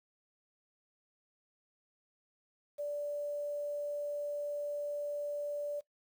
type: tone with quantisation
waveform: sine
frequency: 583 Hz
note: D5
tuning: 13 cents flat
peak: -34 dBFS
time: 2.78-5.81 s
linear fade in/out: 20 ms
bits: 10
effects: noise-tail reverb RT60 0.1 s tail -18 dB re dry